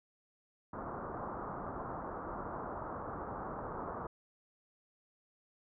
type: low-pass noise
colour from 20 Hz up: white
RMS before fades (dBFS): -42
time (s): 0.73-4.07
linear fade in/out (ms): 5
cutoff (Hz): 1300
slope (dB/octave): 48
effects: none